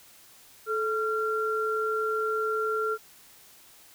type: tone pair together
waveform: sine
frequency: 435 / 1376 Hz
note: A4 / F6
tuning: -20 / -26 cents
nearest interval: octave + minor sixth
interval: 1994 cents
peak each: -28 dBFS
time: 0.66-2.98 s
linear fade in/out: 50 ms
effects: white hiss -54 dBFS RMS until 3.94 s